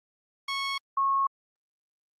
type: tone pair in turn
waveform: 15% pulse / sine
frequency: 1100 / 1093 Hz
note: C#6 / C#6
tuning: -14 / -25 cents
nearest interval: unison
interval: 11 cents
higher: first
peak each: -22 dBFS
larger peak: neither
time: 0.48-0.78 / 0.97-1.27 s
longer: neither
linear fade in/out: 5 ms
effects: low-pass 7000 Hz 12 dB/octave + Opus 32 kbps